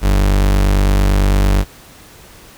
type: tone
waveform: 40% pulse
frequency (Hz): 48.89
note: G1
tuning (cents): -4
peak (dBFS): -9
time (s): 0.01-1.65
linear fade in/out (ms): 50
effects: pink hiss -41 dBFS RMS until 2.57 s